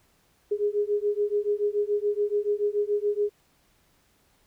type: beating tone pair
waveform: sine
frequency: 410 / 417 Hz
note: G#4 / G#4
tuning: -22 / +7 cents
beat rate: 7 Hz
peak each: -26 dBFS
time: 0.51-3.3 s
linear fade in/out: 10 ms
effects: pink hiss -65 dBFS RMS until 4.46 s